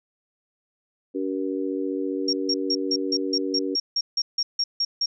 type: harmonic tone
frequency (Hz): 95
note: F#2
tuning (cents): +46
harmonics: 3 / 4 / 5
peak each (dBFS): -27 / -29 / -31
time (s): 1.14-3.76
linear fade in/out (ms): 20
type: tone bursts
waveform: sine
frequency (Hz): 5560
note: F8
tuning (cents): -9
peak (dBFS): -20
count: 14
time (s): 2.28-5.06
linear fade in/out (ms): 5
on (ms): 50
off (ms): 160
effects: none